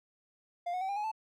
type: tone with pitch steps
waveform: triangle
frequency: 698.5 / 731.1 / 765.2 / 801 / 838.4 / 877.5 Hz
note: F5 / F#5 / G5 / G5 / G#5 / A5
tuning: 0 / -21 / -42 / +37 / +16 / -5 cents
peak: -30 dBFS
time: 0.66-1.116 s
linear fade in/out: 10 ms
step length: 76 ms
effects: none